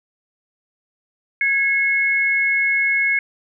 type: tone pair together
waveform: sine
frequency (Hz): 1661.3 / 2180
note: G#6 / C#7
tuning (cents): 0 / -29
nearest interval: perfect fourth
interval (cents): 471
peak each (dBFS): -22 / -16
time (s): 1.41-3.19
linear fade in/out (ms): 2
effects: none